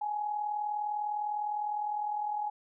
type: tone with amplitude modulation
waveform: sine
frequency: 837 Hz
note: G#5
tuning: 13 cents sharp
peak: -28 dBFS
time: 0.01-2.5 s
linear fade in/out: 10 ms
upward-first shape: sine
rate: 39.9 Hz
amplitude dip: 55%
effects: none

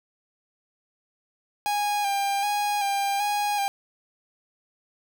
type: tone with vibrato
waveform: 45% pulse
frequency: 811 Hz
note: G#5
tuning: 41 cents flat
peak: -23 dBFS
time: 1.66-3.68 s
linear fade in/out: 0 ms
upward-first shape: square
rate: 1.3 Hz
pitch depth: 30 cents each way
effects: none

